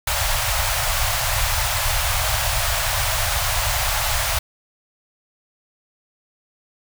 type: band-stop noise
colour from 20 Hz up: pink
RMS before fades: -21 dBFS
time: 0.07-4.39 s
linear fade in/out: 5 ms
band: 120 to 590 Hz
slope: 48 dB/octave
effects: none